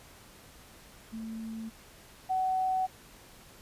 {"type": "tone pair in turn", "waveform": "sine", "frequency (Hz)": [223.2, 750.8], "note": ["A3", "F#5"], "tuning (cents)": [25, 25], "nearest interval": "octave + major sixth", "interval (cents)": 2100, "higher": "second", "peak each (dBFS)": [-36, -26], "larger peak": "second", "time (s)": [[1.12, 1.7], [2.29, 2.87]], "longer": "neither", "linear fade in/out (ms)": 20, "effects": ["pink hiss -54 dBFS RMS until 3.61 s", "resampled to 32000 Hz"]}